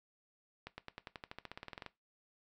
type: accelerating click train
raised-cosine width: 0.3 ms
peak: -28 dBFS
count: 18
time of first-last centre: 0.67-1.863 s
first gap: 110 ms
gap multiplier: 0.94
effects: noise-tail reverb RT60 0.2 s tail -17 dB re dry